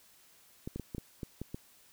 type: clicks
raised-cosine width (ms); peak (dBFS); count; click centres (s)
3; -25; 8; 0.675 / 0.76 / 0.797 / 0.948 / 0.982 / 1.232 / 1.416 / 1.545
effects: white hiss -62 dBFS RMS until 1.92 s